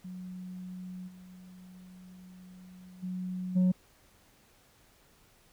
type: tone with level steps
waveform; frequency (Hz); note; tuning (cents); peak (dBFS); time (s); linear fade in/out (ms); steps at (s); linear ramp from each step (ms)
sine; 183.2; F#3; -17; -39 / -48 / -33 / -19; 0.04-3.72; 10; 1.07 / 3.02 / 3.55; 20
effects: tanh soft clip ceiling -21 dBFS + pink hiss -63 dBFS RMS until 5.52 s